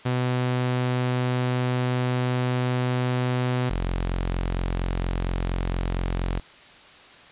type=tone pair in turn; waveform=sawtooth; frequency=125.3 / 44.3 Hz; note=B2 / F1; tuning=+25 / +25 cents; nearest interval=octave + tritone; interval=1800 cents; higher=first; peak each=-18 / -20 dBFS; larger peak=first; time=0.05-3.7 / 3.7-6.4 s; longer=first; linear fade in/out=10 ms; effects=white hiss -48 dBFS RMS until 7.31 s + resampled to 8000 Hz